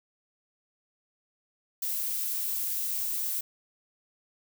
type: noise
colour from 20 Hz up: violet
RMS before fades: -31 dBFS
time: 1.82-3.41 s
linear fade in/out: 5 ms
effects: none